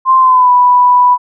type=tone with pitch glide; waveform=sine; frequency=1046.5 to 987.8 Hz; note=C6 to B5; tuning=0 to 0 cents; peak=-4 dBFS; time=0.05-1.18 s; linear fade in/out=50 ms; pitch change=-100 cents; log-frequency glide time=0.18-0.51 s; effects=none